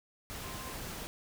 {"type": "tone in noise", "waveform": "sine", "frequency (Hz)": 1046.5, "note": "C6", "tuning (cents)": 0, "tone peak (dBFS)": -48, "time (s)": [0.44, 0.73], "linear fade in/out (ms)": 0, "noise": "pink", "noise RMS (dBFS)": -42, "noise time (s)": [0.3, 1.07], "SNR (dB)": -9, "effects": []}